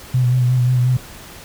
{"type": "tone with vibrato", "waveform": "sine", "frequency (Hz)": 125.3, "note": "B2", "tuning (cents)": 25, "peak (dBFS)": -12, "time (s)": [0.14, 0.97], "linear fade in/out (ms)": 5, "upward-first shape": "sine", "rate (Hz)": 5.6, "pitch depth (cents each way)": 35, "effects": ["pink hiss -38 dBFS RMS until 1.44 s"]}